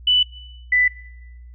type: tone pair in turn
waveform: sine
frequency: 2981 / 1989.6 Hz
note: F#7 / B6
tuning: +12 / +12 cents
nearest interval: perfect fifth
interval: 700 cents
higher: first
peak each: -13 dBFS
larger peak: neither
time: 0.07-0.23 / 0.72-0.88 s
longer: neither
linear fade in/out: 5 ms
effects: noise-tail reverb RT60 1.0 s tail -20 dB re dry + added 60 Hz sine -38 dBFS peak until 1.54 s